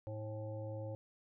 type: harmonic tone with a mistuned harmonic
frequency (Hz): 107.8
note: A2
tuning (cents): -35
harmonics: 1 / 3 / 5 / 7 / 8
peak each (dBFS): -42 / -51 / -45 / -58 / -60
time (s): 0.07-0.95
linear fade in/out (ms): 0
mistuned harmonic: 7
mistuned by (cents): +59
effects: none